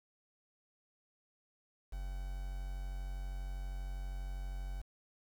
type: tone with quantisation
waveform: triangle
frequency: 46.25 Hz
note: F#1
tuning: in tune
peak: -36 dBFS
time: 1.92-4.82 s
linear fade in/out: 10 ms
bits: 9
effects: none